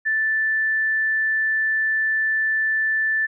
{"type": "tone", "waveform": "sine", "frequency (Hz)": 1760, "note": "A6", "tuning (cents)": 0, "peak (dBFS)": -18, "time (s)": [0.05, 3.27], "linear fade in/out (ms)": 20, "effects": []}